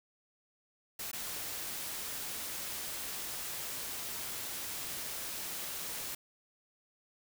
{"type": "noise with dropouts", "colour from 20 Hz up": "white", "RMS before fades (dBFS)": -40, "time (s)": [0.99, 6.15], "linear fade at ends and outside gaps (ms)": 5, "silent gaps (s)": [1.115, 1.13], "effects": []}